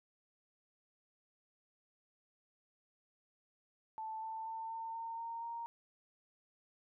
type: tone with pitch steps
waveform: sine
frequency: 880 / 888.2 / 896.4 / 904.7 / 913.1 / 921.6 / 930.2 Hz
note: A5 / A5 / A5 / A5 / A#5 / A#5 / A#5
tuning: 0 / +16 / +32 / +48 / -36 / -20 / -4 cents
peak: -40 dBFS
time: 3.98-5.66 s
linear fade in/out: 0 ms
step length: 240 ms
effects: none